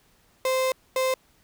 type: tone pair in turn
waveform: 35% pulse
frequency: 520 / 520 Hz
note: C5 / C5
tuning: -11 / -11 cents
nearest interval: unison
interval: 0 cents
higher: neither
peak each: -20 dBFS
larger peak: neither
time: 0.45-0.72 / 0.96-1.14 s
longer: first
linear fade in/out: 2 ms
effects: pink hiss -62 dBFS RMS until 1.43 s